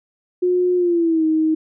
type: tone with pitch glide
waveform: sine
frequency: 360.2 to 315.4 Hz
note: F#4 to D#4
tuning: -46 to +24 cents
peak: -14 dBFS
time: 0.42-1.55 s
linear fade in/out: 10 ms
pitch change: -230 cents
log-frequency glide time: 0.76-1.25 s
effects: none